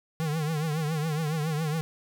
square tone with vibrato, 155.56 Hz, D#3, in tune, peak -27 dBFS, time 0.2-1.81 s, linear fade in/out 0 ms, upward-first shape triangle, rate 7.2 Hz, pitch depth 120 cents each way, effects none

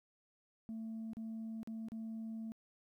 sine tone with dropouts, 223.3 Hz, A3, 26 cents sharp, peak -39 dBFS, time 0.69-2.52 s, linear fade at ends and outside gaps 0 ms, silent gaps 1.133-1.169 / 1.631-1.674 / 1.885-1.919 s, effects tanh soft clip ceiling -39 dBFS + 13-bit

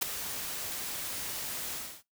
white noise with ADSR envelope, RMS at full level -25 dBFS, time 0.01-2.03 s, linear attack 16 ms, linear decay 6 ms, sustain -12 dB, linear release 290 ms, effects noise-tail reverb RT60 0.2 s tail -22 dB re dry

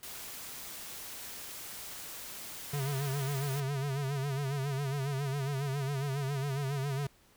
white noise, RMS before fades -44 dBFS, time 0.03-3.6 s, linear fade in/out 0 ms
square tone with vibrato, 138.59 Hz, C#3, in tune, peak -32 dBFS, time 2.73-7.07 s, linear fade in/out 5 ms, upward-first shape sine, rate 7.3 Hz, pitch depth 85 cents each way
effects pink hiss -64 dBFS RMS until 7.36 s

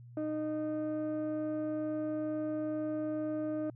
sine tone pair together, 307.4 / 614.8 Hz, D#4 / D#5, -21 / -21 cents, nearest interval octave, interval 1200 cents, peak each -31 / -34 dBFS, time 0.17-3.7 s, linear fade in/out 2 ms, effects tanh soft clip ceiling -30 dBFS + added 120 Hz sine -49 dBFS peak until 3.75 s

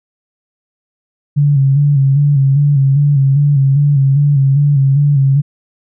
sine tone with vibrato, 140.4 Hz, C#3, 22 cents sharp, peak -7 dBFS, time 1.36-5.42 s, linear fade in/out 20 ms, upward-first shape square, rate 2.5 Hz, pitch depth 52 cents each way, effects none

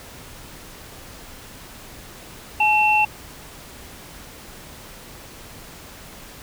sine tone pair together, 850.4 / 2700 Hz, G#5 / E7, +41 / +41 cents, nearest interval octave + minor sixth, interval 2000 cents, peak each -17 dBFS, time 2.6-3.05 s, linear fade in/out 5 ms, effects pink hiss -41 dBFS RMS until 6.42 s

